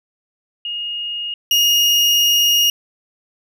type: tone pair in turn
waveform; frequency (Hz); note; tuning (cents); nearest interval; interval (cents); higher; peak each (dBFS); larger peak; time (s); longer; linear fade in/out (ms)
sine / 35% pulse; 2858 / 2858; F7 / F7; +39 / +39; unison; 0; neither; -22 / -10; second; 0.65-1.34 / 1.51-2.7; second; 2
effects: none